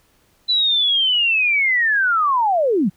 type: linear sweep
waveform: sine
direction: down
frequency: 4004 to 156.9 Hz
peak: -14 dBFS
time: 0.48-2.9 s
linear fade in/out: 20 ms
effects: pink hiss -59 dBFS RMS until 2.96 s